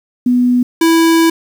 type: tone pair in turn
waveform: sine / square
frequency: 246.9 / 329.1 Hz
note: B3 / E4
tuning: 0 / -3 cents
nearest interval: perfect fourth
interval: 497 cents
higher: second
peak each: -8 dBFS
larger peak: neither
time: 0.26-0.63 / 0.81-1.3 s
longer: second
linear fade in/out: 5 ms
effects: 7-bit